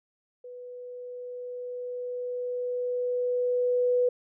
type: tone with level ramp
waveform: sine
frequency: 493.9 Hz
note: B4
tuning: in tune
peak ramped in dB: -40 to -20 dBFS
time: 0.44-4.09 s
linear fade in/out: 5 ms
effects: none